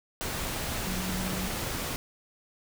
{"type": "tone in noise", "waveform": "sine", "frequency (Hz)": 185, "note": "F#3", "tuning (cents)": 0, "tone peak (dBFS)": -33, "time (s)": [0.87, 1.48], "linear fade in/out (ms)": 0, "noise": "pink", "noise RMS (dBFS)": -33, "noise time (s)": [0.21, 1.96], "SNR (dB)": -3, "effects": []}